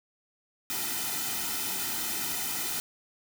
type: noise with comb filter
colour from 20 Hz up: white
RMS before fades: -32 dBFS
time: 0.7-2.8 s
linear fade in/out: 0 ms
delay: 1.8 ms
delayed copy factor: -0.9
effects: none